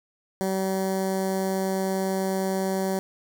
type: tone with notch filter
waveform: 15% pulse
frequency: 190.9 Hz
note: G3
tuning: 46 cents flat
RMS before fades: -26 dBFS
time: 0.41-2.99 s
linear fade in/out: 0 ms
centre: 2700 Hz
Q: 0.65
effects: none